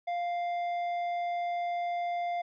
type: tone with tanh clipping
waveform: sine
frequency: 698.5 Hz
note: F5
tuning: in tune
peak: -31 dBFS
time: 0.07-2.42 s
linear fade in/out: 10 ms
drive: 8 dB
effects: none